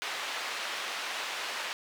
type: band-pass noise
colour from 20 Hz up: white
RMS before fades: -36 dBFS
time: 0.02-1.73 s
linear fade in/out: 0 ms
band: 610 to 3200 Hz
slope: 12 dB/octave
effects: none